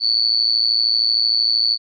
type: tone with amplitude modulation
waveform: sine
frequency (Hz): 4463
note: C#8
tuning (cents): +11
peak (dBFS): -10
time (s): 0-1.78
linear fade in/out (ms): 50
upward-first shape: sine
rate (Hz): 113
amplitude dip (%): 100
effects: none